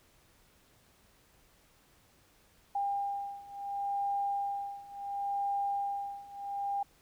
sine beating tone pair, 801 / 801.71 Hz, G5 / G5, +37 / +39 cents, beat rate 0.71 Hz, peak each -36 / -34 dBFS, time 2.75-6.83 s, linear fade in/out 5 ms, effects pink hiss -65 dBFS RMS until 7.01 s

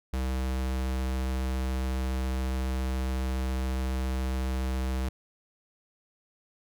square tone, 64.8 Hz, C2, 16 cents flat, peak -28 dBFS, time 0.13-5.09 s, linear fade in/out 5 ms, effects none

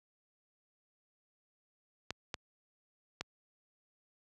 clicks, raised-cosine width 0.2 ms, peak -19 dBFS, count 3, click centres 2.106 / 2.342 / 3.21 s, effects high-pass 60 Hz 12 dB/octave

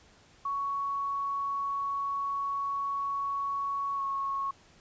sine tone with pitch glide, 1115 to 1099.6 Hz, C#6 to C#6, +10 to -14 cents, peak -29 dBFS, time 0.45-4.51 s, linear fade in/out 5 ms, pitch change -24 cents, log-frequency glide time 3.95-4.02 s, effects pink hiss -59 dBFS RMS until 4.8 s + resampled to 16000 Hz

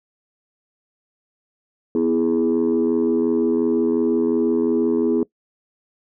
sine chord, E major, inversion second, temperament equal, 246.9 / 329.6 / 415.3 Hz, B3 / E4 / G#4, 0 / 0 / 0 cents, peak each -19 dBFS, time 1.95-5.23 s, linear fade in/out 2 ms, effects noise-tail reverb RT60 0.1 s tail -22 dB re dry + tanh soft clip ceiling -11 dBFS

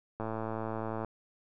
click train, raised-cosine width 1 ms, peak -22 dBFS, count 95, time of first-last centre 0.2-1.047 s, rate 111 Hz, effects none

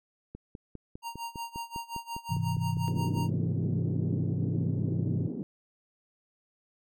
click train, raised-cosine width 3 ms, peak -28 dBFS, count 15, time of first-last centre 0.35-3.173 s, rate 4.96 Hz
square tone with tremolo, 931 Hz, A#5, 2 cents flat, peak -34 dBFS, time 1.02-3.31 s, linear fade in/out 50 ms, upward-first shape sine, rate 5.6 Hz, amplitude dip 90%
sine chord, Ab augmented, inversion none, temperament equal, 103.83 / 130.81 / 164.81 Hz, Ab2 / C3 / E3, 0 / 0 / 0 cents, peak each -32 / -32 / -31 dBFS, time 2.29-5.28 s, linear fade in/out 20 ms
pink band-pass noise, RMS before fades -36 dBFS, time 2.88-5.43 s, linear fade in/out 0 ms, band 180 to 340 Hz, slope 24 dB/octave
effects none

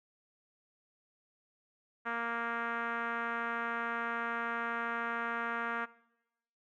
5% pulse tone with low-pass filter, 233.1 Hz, A#3, in tune, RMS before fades -36 dBFS, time 2.05-5.86 s, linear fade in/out 20 ms, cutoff 1500 Hz, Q 2.2, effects noise-tail reverb RT60 0.9 s tail -20 dB re dry

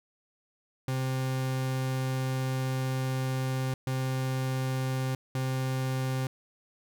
40% pulse tone bursts at uneven times, 130.81 Hz, C3, in tune, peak -27 dBFS, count 3, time 0.88-3.74 / 3.87-5.15 / 5.35-6.27 s, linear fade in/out 2 ms, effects none

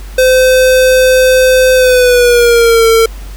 square tone with pitch glide, 514 to 452.7 Hz, C5 to A4, -31 to +49 cents, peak -5 dBFS, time 0.18-3.06 s, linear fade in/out 5 ms, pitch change -220 cents, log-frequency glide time 1.75-2.87 s, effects added 48 Hz sine -23 dBFS peak until 3.36 s + pink hiss -36 dBFS RMS until 3.36 s

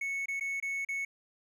triangle tone with dropouts, 2208 Hz, C#7, 7 cents flat, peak -30 dBFS, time 0.01-1.05 s, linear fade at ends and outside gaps 5 ms, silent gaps 0.258-0.283 / 0.398-0.408 / 0.601-0.625 / 0.849-0.887 s, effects none

